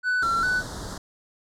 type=tone with vibrato; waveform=triangle; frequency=1424 Hz; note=F6; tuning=33 cents sharp; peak=-19 dBFS; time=0.03-0.63 s; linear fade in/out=50 ms; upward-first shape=square; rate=2.5 Hz; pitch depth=82 cents each way
type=band-stop noise; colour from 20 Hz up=pink; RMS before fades=-35 dBFS; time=0.22-0.98 s; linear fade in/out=5 ms; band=1700 to 3600 Hz; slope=48 dB/octave
effects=low-pass 8000 Hz 12 dB/octave